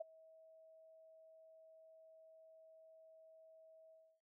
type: tone with ADSR envelope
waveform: sine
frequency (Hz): 643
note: E5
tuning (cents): -43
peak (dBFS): -39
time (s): 0-4.21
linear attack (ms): 10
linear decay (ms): 15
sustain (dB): -22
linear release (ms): 300
effects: none